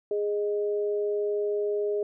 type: tone pair together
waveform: sine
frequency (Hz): 413.9 / 620.1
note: G#4 / D#5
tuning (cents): -6 / -6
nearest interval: perfect fifth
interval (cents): 700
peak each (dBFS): -25 / -34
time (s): 0.11-2.03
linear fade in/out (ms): 2
effects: none